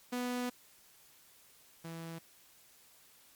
sawtooth tone pair in turn, 246.9 / 165.16 Hz, B3 / E3, 0 / +4 cents, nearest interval perfect fifth, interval 696 cents, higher first, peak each -30 / -38 dBFS, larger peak first, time 0.12-0.5 / 1.84-2.19 s, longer first, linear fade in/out 10 ms, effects white hiss -62 dBFS RMS until 3.35 s + MP3 96 kbps

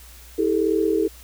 sine tone cluster, 325.1 / 401 / 442.6 Hz, E4 / G4 / A4, -24 / +39 / +10 cents, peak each -22 dBFS, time 0.38-1.08 s, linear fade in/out 10 ms, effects added 60 Hz sine -44 dBFS peak until 1.23 s + white hiss -47 dBFS RMS until 1.23 s

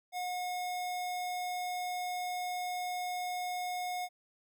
square tone, 723 Hz, F#5, 40 cents flat, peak -35 dBFS, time 0.12-4.09 s, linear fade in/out 50 ms, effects none

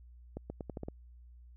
accelerating click train, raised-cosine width 2 ms, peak -26 dBFS, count 7, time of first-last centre 0.37-0.885 s, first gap 130 ms, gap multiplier 0.83, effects added 60 Hz sine -52 dBFS peak until 1.56 s

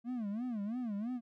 triangle tone with vibrato, 225.1 Hz, A3, 40 cents sharp, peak -33 dBFS, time 0.04-1.21 s, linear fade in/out 50 ms, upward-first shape sine, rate 3 Hz, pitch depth 210 cents each way, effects none

